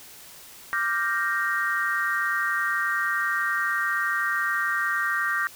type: chord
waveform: sine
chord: G minor seventh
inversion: second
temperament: equal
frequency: 1174.7 / 1396.9 / 1568 / 1864.7 Hz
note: D6 / F6 / G6 / Bb6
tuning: 0 / 0 / 0 / 0 cents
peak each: -29 / -31 / -27 / -27 dBFS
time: 0.73-5.47 s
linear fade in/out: 0 ms
effects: white hiss -46 dBFS RMS until 5.55 s